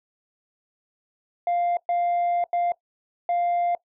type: tone bursts at uneven times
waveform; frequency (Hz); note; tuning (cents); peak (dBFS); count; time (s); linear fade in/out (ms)
sine; 698.5; F5; 0; -18; 4; 1.47-1.77 / 1.89-2.44 / 2.53-2.72 / 3.29-3.75; 2
effects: noise-tail reverb RT60 0.1 s tail -20 dB re dry + tanh soft clip ceiling -19 dBFS